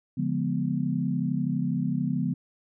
sine chord, D diminished seventh, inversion none, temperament equal with one note detuned, 143.15 / 174.61 / 207.7 / 246.9 Hz, D3 / F3 / Ab3 / Cb4, -44 / 0 / 0 / 0 cents, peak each -30 / -29 / -32 / -29 dBFS, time 0.17-2.34 s, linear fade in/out 10 ms, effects none

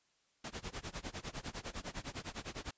pink noise with tremolo, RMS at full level -41 dBFS, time 0.44-2.71 s, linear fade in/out 5 ms, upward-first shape sine, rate 9.9 Hz, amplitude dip 95%, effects white hiss -75 dBFS RMS until 2.77 s + resampled to 16000 Hz

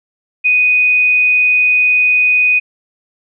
sine tone, 2489 Hz, D#7, in tune, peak -8 dBFS, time 0.44-2.6 s, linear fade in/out 20 ms, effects none

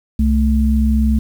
sine tone pair together, 65.24 / 219.2 Hz, C2 / A3, -4 / -6 cents, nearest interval octave + major sixth, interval 2098 cents, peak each -13 / -15 dBFS, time 0.19-1.19 s, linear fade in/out 5 ms, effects 7-bit

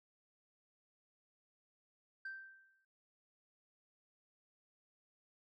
sine tone with exponential decay, 1563 Hz, G6, 6 cents flat, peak -39 dBFS, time 2.25-2.85 s, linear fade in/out 5 ms, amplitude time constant 130 ms, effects noise-tail reverb RT60 0.4 s tail -19 dB re dry + tanh soft clip ceiling -40 dBFS

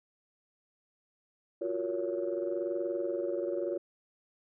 sine chord, Gb major seventh, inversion third, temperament equal with one note detuned, 349.2 / 370 / 466.2 / 562.4 Hz, F4 / Gb4 / Bb4 / Db5, 0 / 0 / 0 / +25 cents, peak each -34 / -37 / -38 / -34 dBFS, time 1.61-3.78 s, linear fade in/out 10 ms, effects tanh soft clip ceiling -22 dBFS

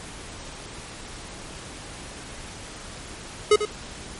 square tone with echo, 421.5 Hz, G#4, 26 cents sharp, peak -13 dBFS, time 3.51-3.56 s, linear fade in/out 5 ms, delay 94 ms, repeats 1, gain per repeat -10 dB, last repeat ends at 3.654 s, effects pink hiss -39 dBFS RMS until 4.19 s + MP3 48 kbps

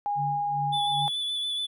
sine tone, 819 Hz, G#5, 24 cents flat, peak -25 dBFS, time 0.06-1.08 s, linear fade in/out 0 ms
sine tone with tremolo, 145.7 Hz, D3, 13 cents flat, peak -30 dBFS, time 0.15-1.1 s, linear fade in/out 50 ms, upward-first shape sine, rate 2.5 Hz, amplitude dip 90%
triangle tone with vibrato, 3464 Hz, A7, 28 cents flat, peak -26 dBFS, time 0.72-1.67 s, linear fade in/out 20 ms, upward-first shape triangle, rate 7 Hz, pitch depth 25 cents each way
effects none

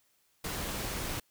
pink noise, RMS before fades -36 dBFS, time 0.44-1.2 s, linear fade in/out 5 ms, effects white hiss -71 dBFS RMS until 1.3 s

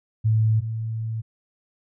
sine tone pair in turn, 110 / 111.86 Hz, A2 / A2, 0 / +29 cents, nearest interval unison, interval 29 cents, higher second, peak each -16 / -25 dBFS, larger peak first, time 0.24-0.61 / 0.61-1.22 s, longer second, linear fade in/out 20 ms, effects none

